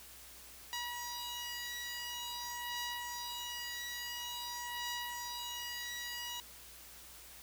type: beating tone pair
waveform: 10% pulse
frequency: 964 / 964.48 Hz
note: B5 / B5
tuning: -42 / -41 cents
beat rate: 0.48 Hz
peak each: -36 / -33 dBFS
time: 0.73-6.4 s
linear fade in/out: 0 ms
effects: added 60 Hz sine -63 dBFS peak until 7.42 s + white hiss -54 dBFS RMS until 7.42 s